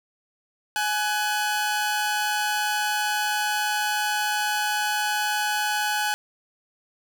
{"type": "tone pair together", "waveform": "sawtooth", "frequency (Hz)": [839.7, 1499], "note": ["G#5", "F#6"], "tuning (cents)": [19, 22], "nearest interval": "minor seventh", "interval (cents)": 1003, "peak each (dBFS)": [-21, -23], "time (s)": [0.76, 6.14], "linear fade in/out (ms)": 0, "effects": []}